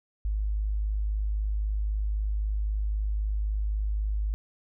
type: tone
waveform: sine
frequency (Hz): 51.91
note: G#1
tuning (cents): 0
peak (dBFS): -25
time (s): 0.25-4.34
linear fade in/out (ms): 0
effects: none